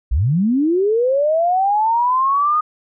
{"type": "linear sweep", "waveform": "sine", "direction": "up", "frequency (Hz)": [49, 1244.5], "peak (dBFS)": -13, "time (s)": [0.11, 2.61], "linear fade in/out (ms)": 10, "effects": []}